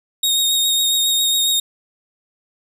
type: tone with vibrato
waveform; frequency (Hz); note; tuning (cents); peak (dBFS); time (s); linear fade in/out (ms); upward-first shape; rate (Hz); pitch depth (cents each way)
sawtooth; 3729; A#7; 0; -12; 0.23-1.6; 5; sine; 7.3; 21
effects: none